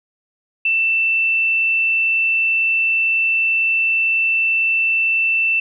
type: tone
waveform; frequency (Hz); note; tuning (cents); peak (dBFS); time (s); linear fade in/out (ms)
sine; 2669; E7; +21; -14; 0.65-5.6; 5
effects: none